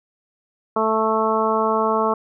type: harmonic tone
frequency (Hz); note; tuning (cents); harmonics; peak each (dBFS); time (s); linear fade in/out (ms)
220; A3; 0; 1 / 2 / 3 / 4 / 5 / 6; -26 / -22 / -24 / -24 / -22 / -27; 0.76-2.14; 5
effects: none